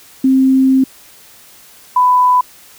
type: tone pair in turn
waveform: sine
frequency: 264.1 / 997.1 Hz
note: C4 / B5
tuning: +16 / +16 cents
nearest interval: octave + major seventh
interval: 2300 cents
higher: second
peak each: -7 dBFS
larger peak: neither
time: 0.24-0.84 / 1.96-2.41 s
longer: first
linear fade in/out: 5 ms
effects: white hiss -42 dBFS RMS until 2.78 s